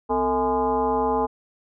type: tone with frequency modulation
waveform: sine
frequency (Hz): 641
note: E5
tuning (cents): -49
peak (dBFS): -19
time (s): 0.09-1.27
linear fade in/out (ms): 20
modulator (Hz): 193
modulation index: 2
effects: none